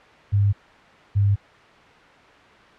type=tone pair in turn; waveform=sine; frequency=100.9 / 100.47 Hz; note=G#2 / G2; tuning=-49 / +43 cents; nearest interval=unison; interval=8 cents; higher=first; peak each=-15 dBFS; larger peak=neither; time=0.32-0.53 / 1.15-1.36 s; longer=neither; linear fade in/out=20 ms; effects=white hiss -48 dBFS RMS until 2.78 s + low-pass 2000 Hz 12 dB/octave